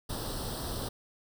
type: noise with comb filter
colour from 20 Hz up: pink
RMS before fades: -36 dBFS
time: 0.09-0.89 s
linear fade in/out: 10 ms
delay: 0.22 ms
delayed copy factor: +0.8
effects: none